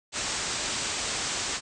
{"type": "low-pass noise", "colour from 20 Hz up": "white", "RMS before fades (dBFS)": -31, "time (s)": [0.12, 1.61], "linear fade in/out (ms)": 50, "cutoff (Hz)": 8400, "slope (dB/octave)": 96, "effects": []}